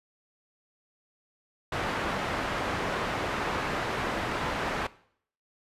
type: low-pass noise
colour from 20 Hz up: white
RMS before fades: -31 dBFS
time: 1.72-4.87 s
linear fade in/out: 5 ms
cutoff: 1500 Hz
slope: 12 dB/octave
effects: noise-tail reverb RT60 0.6 s tail -19 dB re dry + resampled to 32000 Hz